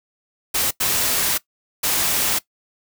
white noise bursts at uneven times, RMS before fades -20 dBFS, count 3, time 0.54-0.71 / 0.8-1.38 / 1.83-2.39 s, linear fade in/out 10 ms, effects noise-tail reverb RT60 0.1 s tail -19 dB re dry

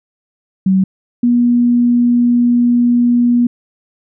sine tone pair in turn, 190 / 241.1 Hz, F#3 / B3, +46 / -41 cents, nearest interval major third, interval 413 cents, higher second, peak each -8 dBFS, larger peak neither, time 0.66-0.84 / 1.23-3.47 s, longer second, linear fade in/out 5 ms, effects none

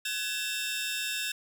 sawtooth tone cluster, 1517 / 1683 / 2681 / 3668 Hz, F#6 / G#6 / E7 / A#7, +43 / +23 / +29 / -29 cents, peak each -38 / -35 / -31 / -32 dBFS, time 0.05-1.32 s, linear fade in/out 5 ms, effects none

